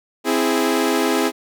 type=chord; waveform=sawtooth; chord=C augmented; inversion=none; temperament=equal; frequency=261.6 / 329.6 / 415.3 Hz; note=C4 / E4 / G#4; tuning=0 / 0 / 0 cents; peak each=-17 dBFS; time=0.24-1.32 s; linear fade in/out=50 ms; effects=none